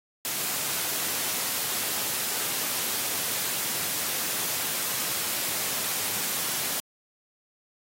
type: high-pass noise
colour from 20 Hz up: white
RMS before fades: -29 dBFS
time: 0.25-6.8 s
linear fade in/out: 0 ms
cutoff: 100 Hz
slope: 24 dB/octave
effects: AAC 48 kbps

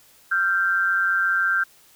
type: tone pair together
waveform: sine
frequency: 1382.4 / 1568 Hz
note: F6 / G6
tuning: -18 / 0 cents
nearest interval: major second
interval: 218 cents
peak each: -22 / -20 dBFS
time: 0.31-1.64 s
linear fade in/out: 10 ms
effects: white hiss -54 dBFS RMS until 1.95 s

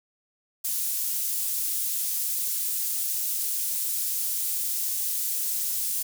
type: high-pass noise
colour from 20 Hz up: pink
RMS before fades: -28 dBFS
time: 0.64-6.03 s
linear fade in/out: 10 ms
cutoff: 10000 Hz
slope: 12 dB/octave
effects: none

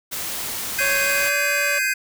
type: noise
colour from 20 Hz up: white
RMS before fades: -28 dBFS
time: 0.11-1.3 s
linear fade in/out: 20 ms
type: chord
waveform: square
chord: Ab major seventh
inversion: third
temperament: just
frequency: 1557.4 / 1661.2 / 2077 / 2492 Hz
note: G6 / Ab6 / C7 / Eb7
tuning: -12 / 0 / -13 / +2 cents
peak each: -24 / -29 / -28 / -24 dBFS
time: 0.78-1.94 s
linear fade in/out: 10 ms
type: tone with pitch glide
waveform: sawtooth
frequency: 554.4 to 574.3 Hz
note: C#5 to D5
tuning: 0 to -39 cents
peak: -22 dBFS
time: 0.8-1.79 s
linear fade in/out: 10 ms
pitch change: +61 cents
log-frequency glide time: 1.02-1.35 s
effects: none

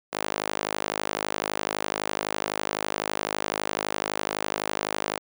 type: tone with high-pass filter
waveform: sawtooth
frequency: 51.91 Hz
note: G#1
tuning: in tune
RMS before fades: -30 dBFS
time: 0.12-5.19 s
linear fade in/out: 20 ms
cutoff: 520 Hz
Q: 0.87
effects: none

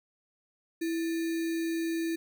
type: tone with sample-and-hold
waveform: sine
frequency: 329.6 Hz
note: E4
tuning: in tune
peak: -28 dBFS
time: 0.81-2.16 s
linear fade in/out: 10 ms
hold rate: 2100 Hz
effects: none

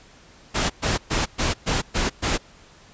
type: noise bursts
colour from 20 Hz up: pink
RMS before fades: -22 dBFS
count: 7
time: 0.54-2.38 s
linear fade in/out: 20 ms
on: 160 ms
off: 120 ms
effects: pink hiss -50 dBFS RMS until 2.93 s + resampled to 16000 Hz

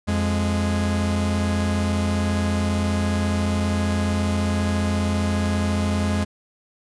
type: tone pair together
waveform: 45% pulse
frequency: 87.31 / 207.2 Hz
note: F2 / G#3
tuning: 0 / -4 cents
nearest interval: octave + minor third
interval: 1496 cents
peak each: -22 / -23 dBFS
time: 0.07-6.25 s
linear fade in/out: 20 ms
effects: resampled to 24000 Hz

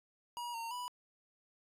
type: tone with pitch steps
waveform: square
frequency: 959 / 918 / 984 Hz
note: A#5 / A#5 / B5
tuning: +49 / -27 / -7 cents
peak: -40 dBFS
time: 0.37-0.88 s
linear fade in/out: 0 ms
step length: 170 ms
effects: resampled to 32000 Hz

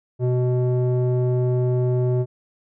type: tone with low-pass filter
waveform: square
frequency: 124.9 Hz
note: B2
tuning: 20 cents sharp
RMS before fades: -20 dBFS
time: 0.19-2.26 s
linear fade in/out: 50 ms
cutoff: 490 Hz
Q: 2
effects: none

